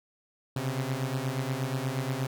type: beating tone pair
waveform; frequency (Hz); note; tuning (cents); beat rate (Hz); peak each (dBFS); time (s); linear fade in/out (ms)
sawtooth; 127.7 / 136.1; C3 / C#3; -42 / -31; 8.4; -28; 0.56-2.27; 5
effects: none